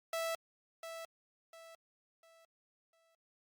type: tone with echo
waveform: sawtooth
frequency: 658 Hz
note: E5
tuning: 3 cents flat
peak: -31 dBFS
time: 0.13-0.35 s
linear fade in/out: 2 ms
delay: 700 ms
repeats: 4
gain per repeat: -9 dB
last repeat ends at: 3.15 s
effects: Opus 48 kbps

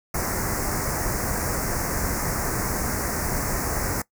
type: band-stop noise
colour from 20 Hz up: pink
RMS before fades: -26 dBFS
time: 0.14-4.02 s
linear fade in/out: 5 ms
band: 2100 to 5200 Hz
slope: 48 dB/octave
effects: noise-tail reverb RT60 0.1 s tail -20 dB re dry

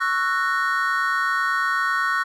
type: chord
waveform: triangle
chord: F# dominant seventh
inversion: second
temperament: just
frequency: 1110 / 1332 / 1480 / 1850 Hz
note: C#6 / E6 / F#6 / A#6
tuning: +2 / +18 / 0 / -14 cents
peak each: -23 / -25 / -22 / -24 dBFS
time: 0-2.24 s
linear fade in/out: 20 ms
effects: none

